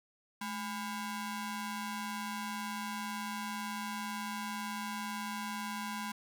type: ring-modulated tone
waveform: sawtooth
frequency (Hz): 606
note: D#5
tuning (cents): -46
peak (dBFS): -30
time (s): 0.41-6.12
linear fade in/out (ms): 5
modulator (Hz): 392
effects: none